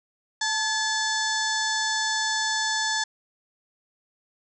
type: harmonic tone with a mistuned harmonic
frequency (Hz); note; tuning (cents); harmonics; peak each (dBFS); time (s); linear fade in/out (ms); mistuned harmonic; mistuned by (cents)
880; A5; 0; 1 / 2 / 4 / 5 / 6 / 7 / 8 / 9; -30 / -27 / -32 / -33 / -33 / -34 / -36 / -40; 0.41-3.04; 5; 2; -45
effects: none